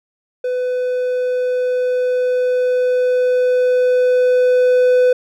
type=tone with level ramp; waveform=triangle; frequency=501 Hz; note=B4; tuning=25 cents sharp; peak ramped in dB=-15 to -7 dBFS; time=0.44-5.13 s; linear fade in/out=5 ms; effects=none